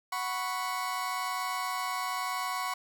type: chord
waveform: 35% pulse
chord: F# suspended fourth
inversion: none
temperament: equal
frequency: 740 / 987.8 / 1108.7 Hz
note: F#5 / B5 / C#6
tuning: 0 / 0 / 0 cents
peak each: -36 / -35 / -32 dBFS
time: 0.12-2.74 s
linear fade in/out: 5 ms
effects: none